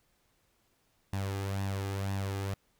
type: tone with flanger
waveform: sawtooth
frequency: 98 Hz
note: G2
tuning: in tune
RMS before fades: -34 dBFS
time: 1.13-2.54 s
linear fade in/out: 0 ms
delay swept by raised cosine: 1.1 to 2.5 ms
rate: 2 Hz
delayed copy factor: +0.55
effects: pink hiss -72 dBFS RMS until 2.79 s